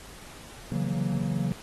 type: chord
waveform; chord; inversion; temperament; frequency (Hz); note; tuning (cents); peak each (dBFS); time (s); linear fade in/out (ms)
triangle; F# dominant seventh; second; equal; 138.59 / 164.81 / 185 / 233.1; C#3 / E3 / F#3 / A#3; 0 / 0 / 0 / 0; -28 / -29 / -28 / -32; 0.72-1.52; 0
effects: pink hiss -47 dBFS RMS until 1.62 s + AAC 32 kbps